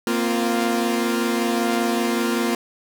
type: chord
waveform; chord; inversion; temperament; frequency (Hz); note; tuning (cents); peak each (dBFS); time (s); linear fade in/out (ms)
sawtooth; Bb suspended second; none; equal with one note detuned; 233.1 / 258.3 / 349.2; Bb3 / C4 / F4; 0 / -22 / 0; -18 / -23 / -20; 0.07-2.55; 2
effects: none